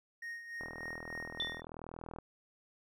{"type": "tone with tremolo", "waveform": "triangle", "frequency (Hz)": 1861, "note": "A#6", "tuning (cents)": -3, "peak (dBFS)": -38, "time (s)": [0.22, 1.61], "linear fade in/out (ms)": 5, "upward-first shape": "sine", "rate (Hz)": 3.4, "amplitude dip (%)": 60}
{"type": "click train", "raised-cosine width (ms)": 1, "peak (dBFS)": -31, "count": 65, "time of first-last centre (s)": [0.61, 2.186], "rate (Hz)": 40.6}
{"type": "tone with exponential decay", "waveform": "sine", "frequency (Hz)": 3520, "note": "A7", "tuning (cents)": 0, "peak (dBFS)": -30, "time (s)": [1.4, 1.65], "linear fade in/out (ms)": 1, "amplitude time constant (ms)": 54}
{"effects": []}